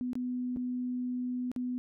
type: tone with dropouts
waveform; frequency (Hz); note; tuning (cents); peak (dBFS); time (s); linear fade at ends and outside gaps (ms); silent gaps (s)
sine; 249.1; B3; +15; -31; 0.01-1.78; 0; 0.132-0.154 / 0.562-0.57 / 1.516-1.562
effects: none